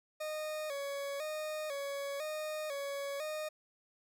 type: tone with vibrato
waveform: 40% pulse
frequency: 587.3 Hz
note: D5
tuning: in tune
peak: -36 dBFS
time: 0.2-3.49 s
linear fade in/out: 10 ms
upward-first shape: square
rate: 1 Hz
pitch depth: 82 cents each way
effects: none